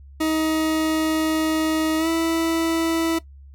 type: tone with pitch glide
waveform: 40% pulse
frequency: 315.6 to 328.4 Hz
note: D#4 to E4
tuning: +25 to -6 cents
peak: -18 dBFS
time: 0.2-3.19 s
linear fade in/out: 10 ms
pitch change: +69 cents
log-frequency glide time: 1.98-2.08 s
effects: noise-tail reverb RT60 0.1 s tail -18 dB re dry + added 69 Hz sine -41 dBFS peak until 3.54 s